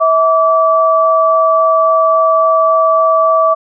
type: tone pair together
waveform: sine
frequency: 647.6 / 1156 Hz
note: E5 / D6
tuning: -31 / -28 cents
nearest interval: minor seventh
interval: 1003 cents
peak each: -10 dBFS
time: 0-3.55 s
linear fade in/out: 20 ms
effects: none